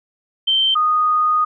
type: tone pair in turn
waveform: sine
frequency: 3119 / 1237.8 Hz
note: G7 / D#6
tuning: -9 / -9 cents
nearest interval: octave + major third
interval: 1600 cents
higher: first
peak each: -13 dBFS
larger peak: neither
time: 0.47-0.75 / 0.75-1.45 s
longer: second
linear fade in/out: 10 ms
effects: none